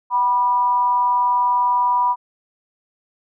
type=tone with amplitude modulation; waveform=sine; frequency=980 Hz; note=B5; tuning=14 cents flat; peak=-12 dBFS; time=0.1-2.16 s; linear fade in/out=50 ms; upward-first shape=sine; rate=220 Hz; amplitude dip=50%; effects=none